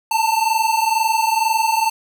square tone pair together, 880 / 902.1 Hz, A5 / A5, 0 / +43 cents, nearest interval unison, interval 43 cents, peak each -19 / -19 dBFS, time 0.11-1.9 s, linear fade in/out 5 ms, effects none

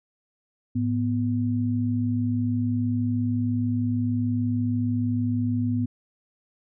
sine tone pair together, 107.17 / 246.5 Hz, A2 / B3, -45 / -3 cents, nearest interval octave + major second, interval 1442 cents, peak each -25 / -24 dBFS, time 0.75-5.86 s, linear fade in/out 10 ms, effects none

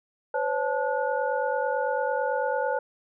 sine tone cluster, 508 / 557 / 873 / 1451 Hz, B4 / C#5 / A5 / F#6, +49 / +8 / -14 / -34 cents, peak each -28 / -29 / -29 / -33 dBFS, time 0.34-2.79 s, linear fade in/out 5 ms, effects none

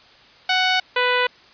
10% pulse tone pair in turn, 743 / 495.9 Hz, F#5 / B4, +7 / +7 cents, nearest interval perfect fifth, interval 700 cents, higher first, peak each -8 dBFS, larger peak neither, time 0.49-0.8 / 0.96-1.27 s, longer neither, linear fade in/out 5 ms, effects white hiss -49 dBFS RMS until 1.53 s + resampled to 11025 Hz

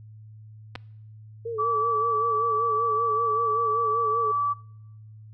clicks, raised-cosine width 0.3 ms, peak -19 dBFS, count 2, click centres 0.754 / 0.758 s
sine tone with vibrato, 447.7 Hz, A4, 30 cents sharp, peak -28 dBFS, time 1.45-4.32 s, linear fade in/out 10 ms, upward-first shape sine, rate 5.2 Hz, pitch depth 78 cents each way
sine tone, 1154 Hz, D6, 31 cents flat, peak -22 dBFS, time 1.58-4.54 s, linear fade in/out 20 ms
effects noise-tail reverb RT60 0.8 s tail -24 dB re dry + added 108 Hz sine -43 dBFS peak until 5.33 s

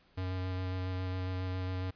square tone with vibrato, 92.5 Hz, F#2, in tune, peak -34 dBFS, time 0.17-1.91 s, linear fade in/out 10 ms, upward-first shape square, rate 7.3 Hz, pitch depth 10 cents each way, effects pink hiss -66 dBFS RMS until 1.95 s + resampled to 11025 Hz

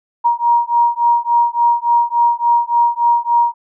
sine beating tone pair, 944 / 947.5 Hz, A#5 / A#5, +22 / +28 cents, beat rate 3.5 Hz, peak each -14 dBFS, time 0.24-3.54 s, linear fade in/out 20 ms, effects none

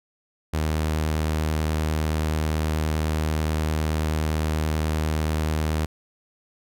sawtooth tone with vibrato, 77.78 Hz, D#2, in tune, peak -18 dBFS, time 0.53-5.86 s, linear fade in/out 10 ms, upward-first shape sine, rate 9.5 Hz, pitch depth 10 cents each way, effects none

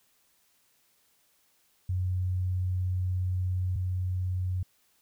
sine tone pair in turn, 91.7 / 91.7 Hz, F#2 / F#2, -15 / -15 cents, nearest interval unison, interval 0 cents, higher neither, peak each -26 / -27 dBFS, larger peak first, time 1.89-3.76 / 3.76-4.63 s, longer first, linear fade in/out 5 ms, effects white hiss -68 dBFS RMS until 5.01 s

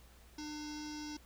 square tone with low-pass filter, 300.4 Hz, D4, 39 cents sharp, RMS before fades -44 dBFS, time 0.38-1.17 s, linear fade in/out 5 ms, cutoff 5400 Hz, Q 7, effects added 60 Hz sine -59 dBFS peak until 1.25 s + pink hiss -63 dBFS RMS until 1.25 s

